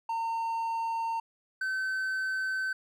triangle tone pair in turn, 912 / 1532.7 Hz, A#5 / G6, -38 / -39 cents, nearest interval major sixth, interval 899 cents, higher second, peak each -27 / -27 dBFS, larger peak neither, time 0.09-1.2 / 1.61-2.73 s, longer second, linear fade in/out 5 ms, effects none

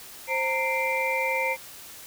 sine tone cluster, 526 / 919 / 2088 / 2359 Hz, C5 / A#5 / C7 / D7, +9 / -25 / -4 / +7 cents, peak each -29 dBFS, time 0.27-1.57 s, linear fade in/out 50 ms, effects white hiss -44 dBFS RMS until 2.06 s

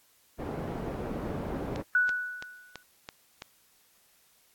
white low-pass noise, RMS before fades -35 dBFS, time 0.38-1.83 s, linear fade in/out 20 ms, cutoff 470 Hz, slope 12 dB/octave
click train, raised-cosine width 0.2 ms, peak -21 dBFS, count 6, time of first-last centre 1.76-3.421 s, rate 3.01 Hz
sine tone with exponential decay, 1478 Hz, F#6, 2 cents flat, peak -19 dBFS, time 1.95-2.83 s, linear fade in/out 2 ms, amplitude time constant 190 ms
effects white hiss -64 dBFS RMS until 4.54 s + AAC 64 kbps

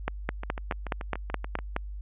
two click trains, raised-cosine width 0.5 ms, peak -12 / -20 dBFS, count 9 / 10, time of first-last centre 0.08-1.764 / 0.29-1.589 s, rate 4.75 / 6.93 Hz, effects added 50 Hz sine -35 dBFS peak until 2.01 s + resampled to 8000 Hz

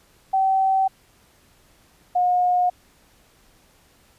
sine tone pair in turn, 768 / 719.7 Hz, G5 / F#5, -36 / -48 cents, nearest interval minor second, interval 112 cents, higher first, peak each -16 dBFS, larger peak neither, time 0.33-0.88 / 2.15-2.7 s, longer neither, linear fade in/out 10 ms, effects pink hiss -57 dBFS RMS until 4.18 s + resampled to 32000 Hz

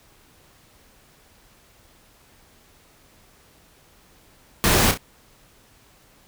pink noise with echo, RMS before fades -18 dBFS, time 4.64-4.91 s, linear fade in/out 0 ms, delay 32 ms, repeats 2, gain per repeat -8 dB, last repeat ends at 4.974 s, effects pink hiss -55 dBFS RMS until 6.27 s

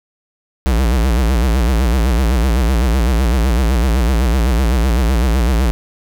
square tone with vibrato, 60.7 Hz, B1, 29 cents flat, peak -12 dBFS, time 0.66-5.71 s, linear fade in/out 0 ms, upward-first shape sine, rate 7.9 Hz, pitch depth 190 cents each way, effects none

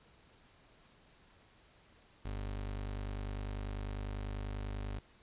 30% pulse tone, 50.1 Hz, G1, 38 cents sharp, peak -35 dBFS, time 2.25-4.99 s, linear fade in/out 5 ms, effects pink hiss -64 dBFS RMS until 5.22 s + resampled to 8000 Hz

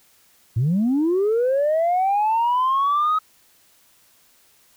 sine linear sweep, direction up, 103.83 to 1275 Hz, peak -15 dBFS, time 0.56-3.19 s, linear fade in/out 10 ms, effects tanh soft clip ceiling -14 dBFS + white hiss -57 dBFS RMS until 4.76 s

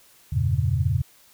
sine chord, E diminished seventh, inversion none, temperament equal with one note detuned, 83.61 / 98 / 116.54 / 138.59 Hz, E2 / G2 / Bb2 / Db3, +25 / 0 / 0 / 0 cents, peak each -25 dBFS, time 0.32-1.02 s, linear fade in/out 10 ms, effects white hiss -55 dBFS RMS until 1.33 s

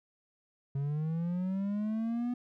triangle linear sweep, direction up, 136.3 to 246.9 Hz, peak -28 dBFS, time 0.75-2.34 s, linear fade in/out 5 ms, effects none

